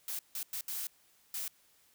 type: noise bursts at uneven times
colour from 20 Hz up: blue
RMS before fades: -38 dBFS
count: 5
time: 0.08-0.19 / 0.35-0.43 / 0.53-0.61 / 0.68-0.87 / 1.34-1.48 s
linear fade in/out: 2 ms
effects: white hiss -67 dBFS RMS until 1.94 s